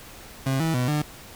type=tone with pitch steps; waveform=30% pulse; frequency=133.8 / 162.2 / 124.9 / 149.8 Hz; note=C3 / E3 / B2 / D3; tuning=+39 / -28 / +20 / +35 cents; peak=-19 dBFS; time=0.46-1.02 s; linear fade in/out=5 ms; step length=140 ms; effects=pink hiss -44 dBFS RMS until 1.35 s